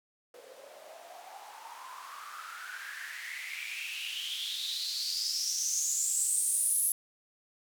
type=noise with band-pass filter sweep; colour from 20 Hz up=blue; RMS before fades=-35 dBFS; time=0.34-6.92 s; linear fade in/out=2 ms; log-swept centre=480 to 11000 Hz; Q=8; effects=none